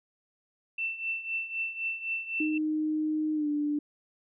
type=tone with tremolo; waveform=sine; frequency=2677 Hz; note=E7; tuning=26 cents sharp; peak=-27 dBFS; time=0.78-2.58 s; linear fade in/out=5 ms; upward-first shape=triangle; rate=3.9 Hz; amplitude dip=80%
type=tone with pitch glide; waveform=sine; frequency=308.6 to 294.8 Hz; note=D#4 to D4; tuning=-14 to +7 cents; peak=-26 dBFS; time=2.4-3.79 s; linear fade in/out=5 ms; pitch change=-79 cents; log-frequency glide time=3.34-3.48 s
effects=none